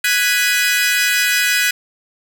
sawtooth chord, G# minor seventh, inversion third, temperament equal, 1480 / 1661.2 / 1975.5 / 2489 Hz, F#6 / G#6 / B6 / D#7, 0 / 0 / 0 / 0 cents, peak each -16 dBFS, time 0.04-1.71 s, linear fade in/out 5 ms, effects none

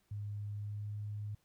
sine tone with pitch glide, 103.2 to 104.34 Hz, G#2 to G#2, -10 to +9 cents, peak -38 dBFS, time 0.11-1.35 s, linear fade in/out 5 ms, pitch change +19 cents, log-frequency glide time 0.52-0.94 s, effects pink hiss -75 dBFS RMS until 1.44 s

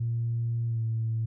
sine tone with pitch glide, 116.54 to 112.64 Hz, A#2 to A2, 0 to +41 cents, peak -25 dBFS, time 0-1.26 s, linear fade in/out 10 ms, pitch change -59 cents, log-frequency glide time 0.66-0.84 s, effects tanh soft clip ceiling -21 dBFS

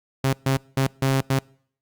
sawtooth tone bursts at uneven times, 134.3 Hz, C3, 46 cents sharp, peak -14 dBFS, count 5, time 0.24-0.33 / 0.46-0.57 / 0.77-0.87 / 1.02-1.21 / 1.3-1.39 s, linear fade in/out 5 ms, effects noise-tail reverb RT60 0.6 s tail -26 dB re dry + Opus 48 kbps

